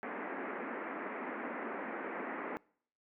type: band-pass noise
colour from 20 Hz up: pink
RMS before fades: -41 dBFS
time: 0.03-2.57 s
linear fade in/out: 0 ms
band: 220 to 2200 Hz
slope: 48 dB/octave
effects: noise-tail reverb RT60 0.6 s tail -25 dB re dry